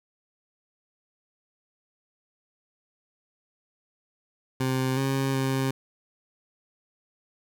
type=tone with pitch steps; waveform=20% pulse; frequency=130.6 / 135.2 / 133.5 Hz; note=C3 / C#3 / C3; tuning=-3 / -43 / +35 cents; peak=-19 dBFS; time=4.6-5.71 s; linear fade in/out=5 ms; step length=370 ms; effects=none